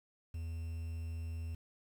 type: tone with quantisation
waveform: triangle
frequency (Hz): 82.41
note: E2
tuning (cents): 0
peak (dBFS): -36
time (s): 0.34-1.55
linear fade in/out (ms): 5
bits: 10
effects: none